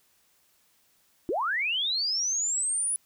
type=linear sweep; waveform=sine; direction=up; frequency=293.7 to 10000 Hz; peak=-25 dBFS; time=1.29-2.96 s; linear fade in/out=0 ms; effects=white hiss -66 dBFS RMS until 3.05 s